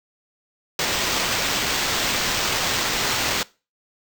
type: noise with sample-and-hold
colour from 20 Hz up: blue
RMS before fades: -23 dBFS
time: 0.79-3.43 s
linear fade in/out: 2 ms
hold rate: 11025 Hz
effects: noise-tail reverb RT60 0.3 s tail -21 dB re dry